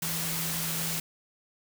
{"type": "tone in noise", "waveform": "sine", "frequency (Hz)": 164.81, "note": "E3", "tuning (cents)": 0, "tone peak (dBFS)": -36, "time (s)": [0.02, 1], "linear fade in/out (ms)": 5, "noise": "white", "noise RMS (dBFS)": -32, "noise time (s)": [0.02, 1], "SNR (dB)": -7, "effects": []}